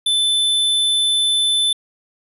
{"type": "tone", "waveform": "square", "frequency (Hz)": 3520, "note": "A7", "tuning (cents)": 0, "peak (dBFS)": -15, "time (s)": [0.06, 1.73], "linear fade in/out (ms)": 5, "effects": ["resampled to 32000 Hz"]}